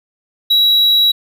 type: tone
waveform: triangle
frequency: 3885 Hz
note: B7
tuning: 29 cents flat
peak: -7 dBFS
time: 0.5-1.12 s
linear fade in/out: 10 ms
effects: 8-bit